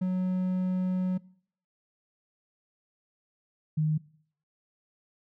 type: tone pair in turn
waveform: triangle / sine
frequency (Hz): 184.3 / 154.57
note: F#3 / D#3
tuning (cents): -7 / -11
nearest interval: minor third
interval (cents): 304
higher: first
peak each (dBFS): -23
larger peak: neither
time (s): 0.01-1.18 / 3.77-3.98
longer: first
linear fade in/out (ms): 10
effects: noise-tail reverb RT60 0.6 s tail -22 dB re dry